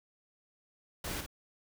pink noise with echo, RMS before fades -38 dBFS, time 1.04-1.21 s, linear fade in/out 5 ms, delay 53 ms, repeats 1, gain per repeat -6 dB, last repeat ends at 1.263 s, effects none

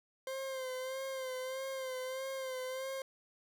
40% pulse tone with vibrato, 523.3 Hz, C5, in tune, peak -37 dBFS, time 0.27-3.02 s, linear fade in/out 2 ms, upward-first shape sine, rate 1.6 Hz, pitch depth 40 cents each way, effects none

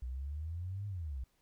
sine exponential two-way sweep, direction up then down, 60.1 to 103.83 to 60.1 Hz, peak -37 dBFS, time 0.02-1.24 s, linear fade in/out 5 ms, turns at 0.87 s, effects pink hiss -75 dBFS RMS until 1.41 s

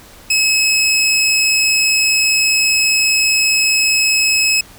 20% pulse tone, 2575 Hz, E7, 41 cents flat, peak -7 dBFS, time 0.3-4.61 s, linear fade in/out 5 ms, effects pink hiss -41 dBFS RMS until 4.78 s

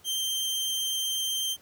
sawtooth tone, 3146 Hz, G7, 6 cents sharp, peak -24 dBFS, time 0.04-1.57 s, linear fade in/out 50 ms, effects pink hiss -58 dBFS RMS until 1.61 s + high-pass 60 Hz 12 dB/octave

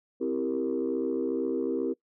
sine chord, C dominant seventh, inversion none, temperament equal, 261.6 / 329.6 / 392 / 466.2 Hz, C4 / E4 / G4 / Bb4, 0 / 0 / 0 / 0 cents, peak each -31 dBFS, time 0.2-1.94 s, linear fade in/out 20 ms, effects noise-tail reverb RT60 0.1 s tail -21 dB re dry + tanh soft clip ceiling -19 dBFS

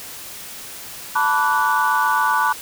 sine chord, B minor seventh, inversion third, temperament equal with one note detuned, 880 / 987.8 / 1153.1 / 1480 Hz, A5 / B5 / D6 / F#6, 0 / 0 / -32 / 0 cents, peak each -20 dBFS, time 1.15-2.53 s, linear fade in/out 10 ms, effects tanh soft clip ceiling -8 dBFS + white hiss -35 dBFS RMS until 2.61 s

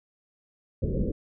pink low-pass noise, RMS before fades -27 dBFS, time 0.82-1.12 s, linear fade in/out 10 ms, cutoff 550 Hz, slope 96 dB/octave, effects none

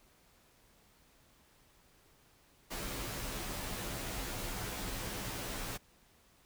pink noise with comb filter, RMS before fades -40 dBFS, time 2.7-5.78 s, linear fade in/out 20 ms, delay 13 ms, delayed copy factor -0.95, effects pink hiss -66 dBFS RMS until 6.45 s

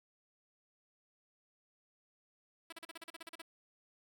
5% pulse tone bursts, 329.6 Hz, E4, in tune, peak -34 dBFS, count 12, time 2.7-3.418 s, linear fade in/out 5 ms, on 25 ms, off 38 ms, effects none

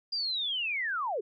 sine linear sweep, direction down, 4869 to 365.9 Hz, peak -29 dBFS, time 0.12-1.21 s, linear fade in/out 10 ms, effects none

